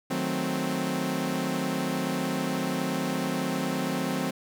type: chord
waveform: sawtooth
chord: D# diminished seventh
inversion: none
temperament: equal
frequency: 155.56 / 185 / 220 / 261.6 Hz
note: D#3 / F#3 / A3 / C4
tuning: 0 / 0 / 0 / 0 cents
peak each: -31 / -28 / -31 / -26 dBFS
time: 0.1-4.31 s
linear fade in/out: 10 ms
effects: none